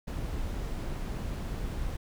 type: noise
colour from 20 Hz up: brown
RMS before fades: -34 dBFS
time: 0.07-1.97 s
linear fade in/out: 10 ms
effects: none